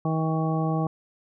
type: harmonic tone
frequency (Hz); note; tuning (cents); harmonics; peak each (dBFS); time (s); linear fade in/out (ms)
159.5; D#3; +43; 1 / 2 / 3 / 4 / 5 / 7; -24 / -30 / -34 / -34 / -32 / -35; 0.05-0.87; 2
effects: none